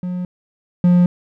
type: tone pair in turn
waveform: triangle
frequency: 180.1 / 177.31 Hz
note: F#3 / F3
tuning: -46 / +27 cents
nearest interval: unison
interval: 27 cents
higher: first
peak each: -19 / -7 dBFS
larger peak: second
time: 0.03-0.25 / 0.84-1.06 s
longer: neither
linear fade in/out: 2 ms
effects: none